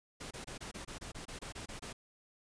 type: noise bursts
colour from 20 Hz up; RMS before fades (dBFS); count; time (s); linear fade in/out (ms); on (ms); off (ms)
pink; -45; 13; 0.2-1.93; 10; 110; 25
effects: resampled to 22050 Hz